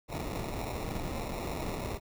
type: noise with sample-and-hold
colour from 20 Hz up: pink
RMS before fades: -36 dBFS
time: 0.08-2 s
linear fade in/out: 50 ms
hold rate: 1575 Hz
effects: none